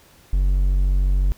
triangle tone, 46.88 Hz, F#1, 23 cents sharp, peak -13 dBFS, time 0.33-1.32 s, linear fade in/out 0 ms, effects pink hiss -52 dBFS RMS until 1.37 s

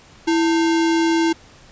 sine tone with sample-and-hold, 329.6 Hz, E4, in tune, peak -14 dBFS, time 0.27-1.33 s, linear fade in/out 10 ms, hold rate 1225 Hz, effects pink hiss -47 dBFS RMS until 1.71 s + resampled to 16000 Hz

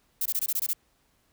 violet noise bursts, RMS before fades -27 dBFS, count 8, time 0.21-0.733 s, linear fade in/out 5 ms, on 47 ms, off 21 ms, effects pink hiss -68 dBFS RMS until 1.32 s

